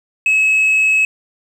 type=tone; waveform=sine; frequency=2576 Hz; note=E7; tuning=41 cents flat; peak=-8 dBFS; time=0.26-1.05 s; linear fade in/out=2 ms; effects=tanh soft clip ceiling -9 dBFS + 7-bit

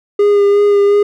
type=tone with vibrato; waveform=triangle; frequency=406.9 Hz; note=G#4; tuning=35 cents flat; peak=-5 dBFS; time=0.19-1.03 s; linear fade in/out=5 ms; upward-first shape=sine; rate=2.8 Hz; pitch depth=18 cents each way; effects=none

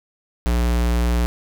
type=tone; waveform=square; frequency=59.4 Hz; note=A#1; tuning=33 cents sharp; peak=-17 dBFS; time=0.46-1.26 s; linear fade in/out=0 ms; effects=none

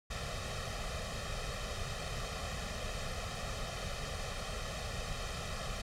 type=noise with comb filter; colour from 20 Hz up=pink; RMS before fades=-39 dBFS; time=0.1-5.82 s; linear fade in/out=10 ms; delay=1.6 ms; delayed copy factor=+0.9; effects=low-pass 7000 Hz 12 dB/octave

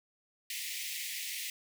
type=high-pass noise; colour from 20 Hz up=pink; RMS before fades=-39 dBFS; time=0.5-1.5 s; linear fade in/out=2 ms; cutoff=1900 Hz; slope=96 dB/octave; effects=none

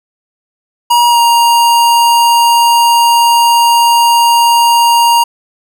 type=tone with pitch glide; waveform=square; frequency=954 to 939.2 Hz; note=A#5 to A#5; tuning=+40 to +13 cents; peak=-6 dBFS; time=0.9-5.24 s; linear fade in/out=10 ms; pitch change=-27 cents; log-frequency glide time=1.09-1.19 s; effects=none

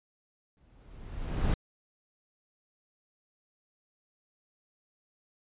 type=noise with exponential growth; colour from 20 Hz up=brown; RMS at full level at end=-24 dBFS; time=0.57-1.54 s; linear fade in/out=1 ms; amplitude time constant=210 ms; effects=resampled to 8000 Hz

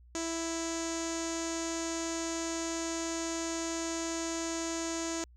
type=tone with low-pass filter; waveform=sawtooth; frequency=330.1 Hz; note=E4; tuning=2 cents sharp; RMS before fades=-35 dBFS; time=0.15-5.24 s; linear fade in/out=0 ms; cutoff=6800 Hz; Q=6.5; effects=added 60 Hz sine -54 dBFS peak until 5.36 s

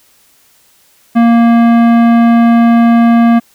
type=tone with tanh clipping; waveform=sine; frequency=233.1 Hz; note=A#3; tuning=in tune; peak=-6 dBFS; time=1.15-3.4 s; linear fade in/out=20 ms; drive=16 dB; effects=white hiss -49 dBFS RMS until 3.54 s

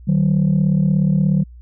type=tone pair together; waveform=sine; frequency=153.09 / 189.9 Hz; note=D#3 / F#3; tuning=-28 / +45 cents; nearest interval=major third; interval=373 cents; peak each=-14 dBFS; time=0.07-1.44 s; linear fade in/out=20 ms; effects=tanh soft clip ceiling -9 dBFS + added 60 Hz sine -37 dBFS peak until 1.61 s

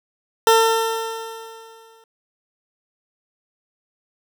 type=tone with exponential decay; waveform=20% pulse; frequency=451 Hz; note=A4; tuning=43 cents sharp; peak=-5 dBFS; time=0.47-2.04 s; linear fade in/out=2 ms; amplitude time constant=340 ms; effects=none

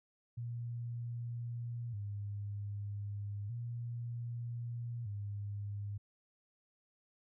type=tone with vibrato; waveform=sine; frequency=110 Hz; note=A2; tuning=in tune; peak=-38 dBFS; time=0.37-5.98 s; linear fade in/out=10 ms; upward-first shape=square; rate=0.32 Hz; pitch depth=130 cents each way; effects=none

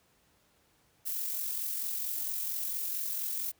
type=noise with amplitude modulation; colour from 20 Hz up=violet; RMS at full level=-33 dBFS; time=1.05-3.52 s; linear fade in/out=20 ms; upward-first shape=sine; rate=44.4 Hz; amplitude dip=35%; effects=pink hiss -68 dBFS RMS until 3.59 s + high-pass 60 Hz 12 dB/octave

